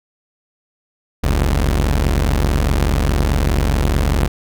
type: tone pair together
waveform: sawtooth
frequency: 44.79 / 71.1 Hz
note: F1 / C#2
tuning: +44 / +45 cents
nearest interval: minor sixth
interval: 801 cents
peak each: -12 / -13 dBFS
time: 1.23-4.28 s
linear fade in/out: 10 ms
effects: none